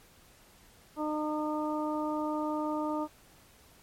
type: harmonic tone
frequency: 304.2 Hz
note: D#4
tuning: 39 cents flat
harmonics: 1 / 2 / 3 / 4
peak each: -32 / -36 / -36 / -39 dBFS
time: 0.96-3.08 s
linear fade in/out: 50 ms
effects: pink hiss -59 dBFS RMS until 3.82 s + MP3 64 kbps